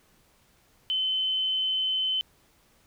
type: tone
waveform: sine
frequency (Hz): 3056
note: G7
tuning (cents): -45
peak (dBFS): -24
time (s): 0.9-2.21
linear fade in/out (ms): 0
effects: pink hiss -63 dBFS RMS until 2.86 s